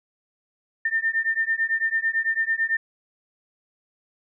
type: beating tone pair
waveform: sine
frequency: 1800 / 1809 Hz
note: A6 / A6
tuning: +39 / +48 cents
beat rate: 9 Hz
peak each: -24 dBFS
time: 0.85-2.77 s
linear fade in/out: 5 ms
effects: none